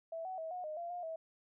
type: tone with pitch steps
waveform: sine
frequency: 657 / 750 / 645 / 725 / 616 / 687 / 709 / 648 Hz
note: E5 / F#5 / E5 / F#5 / D#5 / F5 / F5 / E5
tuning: -6 / +23 / -38 / -35 / -17 / -29 / +26 / -30 cents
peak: -39 dBFS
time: 0.12-1.16 s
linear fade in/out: 5 ms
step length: 130 ms
effects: none